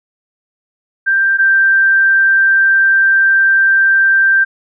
sine tone pair in turn, 1578 / 1572.3 Hz, G6 / G6, +11 / +5 cents, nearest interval unison, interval 6 cents, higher first, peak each -9 / -7 dBFS, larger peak second, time 1.06-1.38 / 1.38-4.45 s, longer second, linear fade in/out 20 ms, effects none

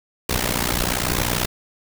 pink noise with amplitude modulation, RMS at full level -18 dBFS, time 0.29-1.46 s, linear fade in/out 5 ms, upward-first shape sine, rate 60.6 Hz, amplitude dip 90%, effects none

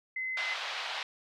sine tone, 2047 Hz, C7, 38 cents flat, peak -32 dBFS, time 0.16-0.54 s, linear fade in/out 5 ms
white band-pass noise, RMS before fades -37 dBFS, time 0.37-1.03 s, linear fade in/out 2 ms, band 640 to 3900 Hz, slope 24 dB/octave
effects none

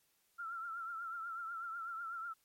sine tone with vibrato, 1358 Hz, F6, 49 cents flat, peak -40 dBFS, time 0.38-2.34 s, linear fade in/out 20 ms, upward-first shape triangle, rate 8.1 Hz, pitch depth 79 cents each way, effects white hiss -75 dBFS RMS until 2.44 s + MP3 64 kbps

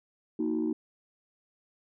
sine chord, D# minor, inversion second, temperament equal with one note detuned, 233.1 / 314.2 / 370 Hz, A#3 / D#4 / F#4, 0 / +17 / 0 cents, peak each -31 / -28 / -33 dBFS, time 0.39-0.73 s, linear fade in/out 5 ms, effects tanh soft clip ceiling -21 dBFS

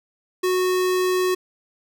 square tone, 367.6 Hz, F#4, 11 cents flat, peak -19 dBFS, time 0.43-1.35 s, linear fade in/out 10 ms, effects none

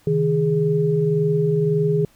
sine tone cluster, 136.5 / 158.3 / 413.8 Hz, C#3 / D#3 / G#4, -26 / +30 / -6 cents, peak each -27 / -19 / -19 dBFS, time 0.07-2.05 s, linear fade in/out 2 ms, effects pink hiss -56 dBFS RMS until 2.15 s

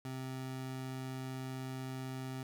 25% pulse tone, 130.81 Hz, C3, in tune, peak -36 dBFS, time 0.05-2.43 s, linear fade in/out 2 ms, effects none

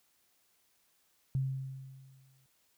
sine tone with exponential decay, 133.3 Hz, C3, 33 cents sharp, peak -27 dBFS, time 1.35-2.46 s, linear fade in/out 0 ms, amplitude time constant 240 ms, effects white hiss -72 dBFS RMS until 2.77 s

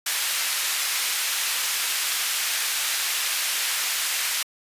pink high-pass noise, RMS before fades -25 dBFS, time 0.06-4.43 s, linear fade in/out 5 ms, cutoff 1900 Hz, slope 12 dB/octave, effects resampled to 32000 Hz

